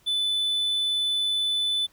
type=tone; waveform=triangle; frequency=3499 Hz; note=A7; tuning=10 cents flat; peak=-21 dBFS; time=0.06-1.87 s; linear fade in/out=20 ms; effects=pink hiss -61 dBFS RMS until 1.92 s